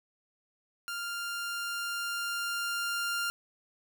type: tone with level ramp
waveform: sawtooth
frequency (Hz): 1396.9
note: F6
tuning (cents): 0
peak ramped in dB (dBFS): -31 to -26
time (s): 0.88-3.3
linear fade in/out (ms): 0
effects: none